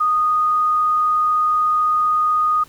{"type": "tone", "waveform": "sine", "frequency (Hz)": 1237, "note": "D#6", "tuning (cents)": -10, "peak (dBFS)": -14, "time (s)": [0, 2.64], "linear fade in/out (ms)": 10, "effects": ["pink hiss -48 dBFS RMS until 2.68 s"]}